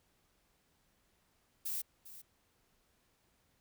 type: noise with echo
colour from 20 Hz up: violet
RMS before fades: -38 dBFS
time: 1.65-1.82 s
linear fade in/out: 10 ms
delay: 400 ms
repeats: 1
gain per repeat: -14 dB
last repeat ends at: 2.22 s
effects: pink hiss -74 dBFS RMS until 3.6 s

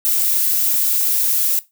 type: noise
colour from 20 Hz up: violet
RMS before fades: -17 dBFS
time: 0.05-1.59 s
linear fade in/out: 0 ms
effects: noise-tail reverb RT60 0.2 s tail -17 dB re dry

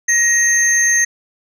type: tone pair together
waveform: sine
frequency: 1883 / 6334 Hz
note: A#6 / G8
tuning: +17 / +17 cents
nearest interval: octave + major sixth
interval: 2100 cents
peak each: -12 dBFS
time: 0.08-1.05 s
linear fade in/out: 10 ms
effects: tanh soft clip ceiling -7 dBFS

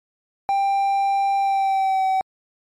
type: tone with pitch glide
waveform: triangle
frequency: 790 to 762.2 Hz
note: G5 to G5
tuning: +13 to -49 cents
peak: -15 dBFS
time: 0.49-2.21 s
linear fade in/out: 0 ms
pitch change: -62 cents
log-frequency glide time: 1.38-2.05 s
effects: MP3 64 kbps

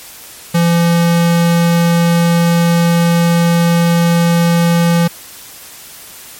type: tone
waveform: square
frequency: 170 Hz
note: F3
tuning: 46 cents flat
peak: -9 dBFS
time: 0.54-5.08 s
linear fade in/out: 10 ms
effects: white hiss -34 dBFS RMS until 6.39 s + MP3 64 kbps

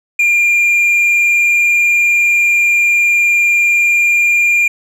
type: tone with vibrato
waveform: triangle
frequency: 2400 Hz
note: D7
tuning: 37 cents sharp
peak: -7 dBFS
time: 0.19-4.68 s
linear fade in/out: 5 ms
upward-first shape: triangle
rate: 20 Hz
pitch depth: 31 cents each way
effects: none

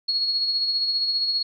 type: tone with tremolo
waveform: sine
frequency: 4325 Hz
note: C#8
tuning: 43 cents flat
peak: -19 dBFS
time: 0.08-1.43 s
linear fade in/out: 10 ms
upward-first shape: sine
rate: 15 Hz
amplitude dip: 40%
effects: none

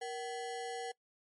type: ring-modulated tone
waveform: square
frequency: 617 Hz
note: D#5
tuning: 15 cents flat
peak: -36 dBFS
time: 0.01-0.92 s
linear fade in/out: 10 ms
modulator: 146 Hz
effects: noise-tail reverb RT60 0.1 s tail -24 dB re dry + MP3 48 kbps

